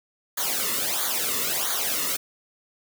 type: noise with flanger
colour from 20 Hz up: white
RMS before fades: -26 dBFS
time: 0.37-2.17 s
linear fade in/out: 10 ms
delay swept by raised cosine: 0.37 to 1.29 ms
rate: 1.5 Hz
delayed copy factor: -0.85
effects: none